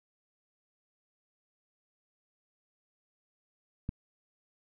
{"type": "click", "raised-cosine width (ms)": 5, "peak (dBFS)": -21, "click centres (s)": 3.891, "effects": []}